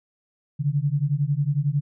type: beating tone pair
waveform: sine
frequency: 138.59 / 149.59 Hz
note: C#3 / D3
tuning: 0 / +32 cents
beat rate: 11 Hz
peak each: -23 dBFS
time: 0.59-1.81 s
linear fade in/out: 20 ms
effects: none